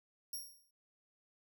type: tone with exponential decay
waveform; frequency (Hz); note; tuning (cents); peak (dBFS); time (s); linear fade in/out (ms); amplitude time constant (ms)
5% pulse; 5588; F8; 0; -32; 0.33-0.71; 5; 81
effects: none